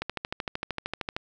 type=click train; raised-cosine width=0.3 ms; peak=-14 dBFS; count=16; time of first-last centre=0.02-1.165 s; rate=13.1 Hz; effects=none